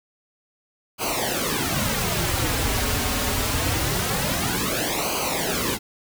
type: noise with flanger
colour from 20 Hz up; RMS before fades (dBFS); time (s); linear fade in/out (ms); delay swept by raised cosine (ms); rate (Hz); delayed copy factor
pink; -24; 0.98-5.79; 50; 0.55 to 6.05; 0.24; -0.85
effects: none